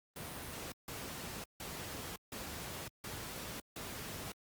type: noise bursts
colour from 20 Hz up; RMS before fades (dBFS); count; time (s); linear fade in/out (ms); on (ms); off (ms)
pink; -44; 6; 0.16-4.32; 2; 560; 160
effects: high-pass 60 Hz 12 dB/octave + Opus 32 kbps